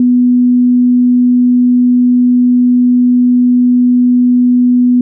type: tone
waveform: sine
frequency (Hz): 246.9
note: B3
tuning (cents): 0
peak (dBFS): -5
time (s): 0-5.01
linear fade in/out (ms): 2
effects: none